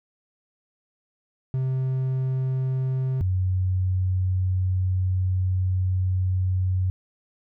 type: tone pair in turn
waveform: triangle / sine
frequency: 130.81 / 92.68 Hz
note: C3 / F#2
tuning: 0 / +3 cents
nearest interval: tritone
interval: 597 cents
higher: first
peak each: -20 dBFS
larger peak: neither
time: 1.54-3.21 / 3.21-6.9 s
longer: second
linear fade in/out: 0 ms
effects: none